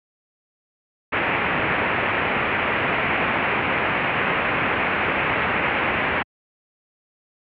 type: low-pass noise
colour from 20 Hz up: white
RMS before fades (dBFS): -22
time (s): 1.12-6.23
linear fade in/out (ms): 10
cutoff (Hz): 2600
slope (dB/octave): 48
effects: high-pass 80 Hz 12 dB/octave